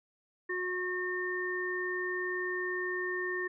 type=harmonic tone; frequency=363.9 Hz; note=F#4; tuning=29 cents flat; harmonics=1 / 3 / 5; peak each=-35 / -43 / -34 dBFS; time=0.49-3.48 s; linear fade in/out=10 ms; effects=none